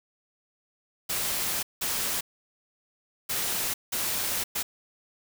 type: noise bursts at uneven times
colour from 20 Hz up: white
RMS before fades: -29 dBFS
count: 5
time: 1.09-1.63 / 1.81-2.21 / 3.29-3.74 / 3.92-4.44 / 4.55-4.63 s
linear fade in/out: 10 ms
effects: none